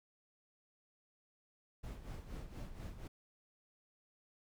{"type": "noise with tremolo", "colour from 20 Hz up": "brown", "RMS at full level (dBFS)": -44, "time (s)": [1.83, 3.08], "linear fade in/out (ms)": 10, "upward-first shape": "sine", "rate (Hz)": 4.2, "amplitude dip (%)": 65, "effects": []}